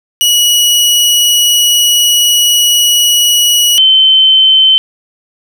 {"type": "tone pair in turn", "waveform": ["sawtooth", "sine"], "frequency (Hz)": [2919, 3079], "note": ["F#7", "G7"], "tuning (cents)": [-24, -32], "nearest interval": "minor second", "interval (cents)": 92, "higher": "second", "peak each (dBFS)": -3, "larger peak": "neither", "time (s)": [[0.21, 3.78], [3.78, 4.78]], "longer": "first", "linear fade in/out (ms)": 0, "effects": []}